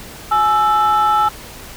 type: tone pair together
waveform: sine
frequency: 845 / 1321.7 Hz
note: G#5 / E6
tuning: +30 / +4 cents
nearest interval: minor sixth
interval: 774 cents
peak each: -12 dBFS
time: 0.31-1.29 s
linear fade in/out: 10 ms
effects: tanh soft clip ceiling -8 dBFS + pink hiss -35 dBFS RMS until 1.76 s